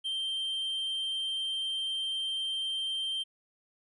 triangle tone, 3144 Hz, G7, 4 cents sharp, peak -29 dBFS, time 0.04-3.24 s, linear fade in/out 20 ms, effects resampled to 24000 Hz

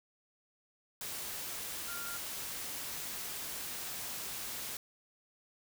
sine tone in noise, 1396.9 Hz, F6, in tune, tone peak -43 dBFS, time 1.88-2.17 s, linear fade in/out 2 ms, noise white, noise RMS -41 dBFS, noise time 1.01-4.77 s, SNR -5 dB, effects none

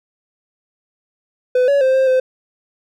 triangle tone with pitch steps, 503 / 564 / 523 / 528 / 516 Hz, B4 / C#5 / C5 / C5 / C5, +32 / +30 / -1 / +16 / -24 cents, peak -9 dBFS, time 1.55-2.2 s, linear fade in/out 5 ms, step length 130 ms, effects none

